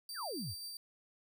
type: tone with tremolo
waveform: sawtooth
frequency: 4665 Hz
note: D8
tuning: 12 cents flat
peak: -39 dBFS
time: 0.09-0.77 s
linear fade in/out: 2 ms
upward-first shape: sine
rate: 7.5 Hz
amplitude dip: 25%
type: exponential sweep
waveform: sine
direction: down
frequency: 1975.5 to 73.42 Hz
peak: -39 dBFS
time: 0.14-0.55 s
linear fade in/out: 50 ms
effects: none